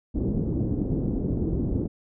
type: low-pass noise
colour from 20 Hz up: white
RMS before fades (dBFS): -26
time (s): 0.14-1.88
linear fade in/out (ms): 20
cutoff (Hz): 330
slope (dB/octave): 24
effects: none